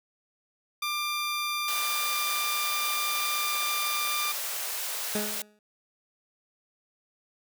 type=tone; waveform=15% pulse; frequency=1191 Hz; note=D6; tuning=24 cents sharp; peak=-22 dBFS; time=0.82-4.32 s; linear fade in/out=5 ms
type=high-pass noise; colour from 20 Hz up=white; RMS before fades=-33 dBFS; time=1.68-5.42 s; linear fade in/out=2 ms; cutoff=470 Hz; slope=24 dB/octave
type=tone with exponential decay; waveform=20% pulse; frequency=210 Hz; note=G#3; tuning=19 cents sharp; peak=-21 dBFS; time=5.15-5.59 s; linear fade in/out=2 ms; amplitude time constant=95 ms
effects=none